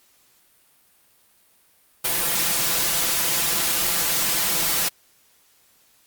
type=noise with comb filter; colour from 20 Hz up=white; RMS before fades=-22 dBFS; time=2.04-4.89 s; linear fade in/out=10 ms; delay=5.9 ms; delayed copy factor=+0.95; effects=white hiss -59 dBFS RMS until 6.06 s + Opus 48 kbps